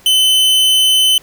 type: tone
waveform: 45% pulse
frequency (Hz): 3040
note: F#7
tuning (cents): +46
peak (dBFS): -8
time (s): 0.06-1.18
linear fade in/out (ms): 2
effects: pink hiss -45 dBFS RMS until 1.22 s